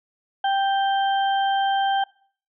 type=harmonic tone; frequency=785 Hz; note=G5; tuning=2 cents sharp; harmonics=1 / 2 / 4; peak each=-19 / -29 / -31 dBFS; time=0.44-2.04 s; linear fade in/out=5 ms; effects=noise-tail reverb RT60 0.5 s tail -23 dB re dry